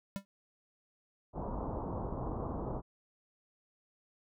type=tone with exponential decay; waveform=square; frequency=197.4 Hz; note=G3; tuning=12 cents sharp; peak=-32 dBFS; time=0.16-0.25 s; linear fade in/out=0 ms; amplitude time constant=18 ms
type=low-pass noise; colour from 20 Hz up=pink; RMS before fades=-38 dBFS; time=1.33-2.82 s; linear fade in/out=50 ms; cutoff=1100 Hz; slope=48 dB/octave
effects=none